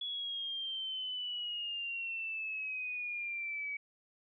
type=exponential sweep; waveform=sine; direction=down; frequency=3389 to 2265 Hz; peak=-36 dBFS; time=0.01-3.77 s; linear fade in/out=5 ms; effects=none

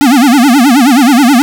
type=tone with vibrato; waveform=square; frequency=261.6 Hz; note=C4; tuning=in tune; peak=-4 dBFS; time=0.01-1.42 s; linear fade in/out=0 ms; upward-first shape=sine; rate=9.4 Hz; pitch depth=220 cents each way; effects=none

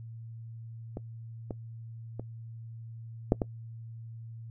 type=clicks; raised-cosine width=2 ms; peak=-22 / -21 / -24 / -8 / -14 dBFS; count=5; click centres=0.971 / 1.508 / 2.196 / 3.321 / 3.418 s; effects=noise-tail reverb RT60 0.1 s tail -21 dB re dry + added 114 Hz sine -41 dBFS peak until 4.5 s

